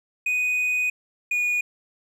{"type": "tone pair in turn", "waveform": "triangle", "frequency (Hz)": [2489, 2453], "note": ["D#7", "D#7"], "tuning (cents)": [0, -25], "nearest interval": "unison", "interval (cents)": 25, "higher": "first", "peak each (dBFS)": -19, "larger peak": "neither", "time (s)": [[0.26, 0.9], [1.31, 1.61]], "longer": "first", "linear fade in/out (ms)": 5, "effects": []}